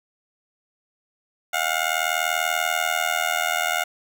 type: tone with amplitude modulation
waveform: 15% pulse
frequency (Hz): 714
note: F5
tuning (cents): +38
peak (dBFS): -11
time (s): 1.53-3.84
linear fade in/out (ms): 10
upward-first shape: sine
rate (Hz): 80.4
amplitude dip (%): 90
effects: none